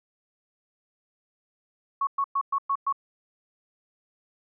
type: tone bursts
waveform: sine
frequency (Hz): 1107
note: C#6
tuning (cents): -3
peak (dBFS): -22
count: 6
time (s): 2.01-2.926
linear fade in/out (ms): 5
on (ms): 61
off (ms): 110
effects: none